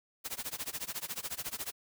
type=noise with tremolo; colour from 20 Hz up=white; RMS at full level=-36 dBFS; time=0.24-1.72 s; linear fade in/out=20 ms; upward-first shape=sine; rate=14 Hz; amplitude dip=95%; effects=none